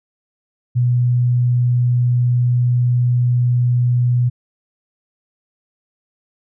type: tone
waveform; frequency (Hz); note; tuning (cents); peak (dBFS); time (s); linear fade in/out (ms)
sine; 122.7; B2; -11; -12; 0.75-4.3; 20
effects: none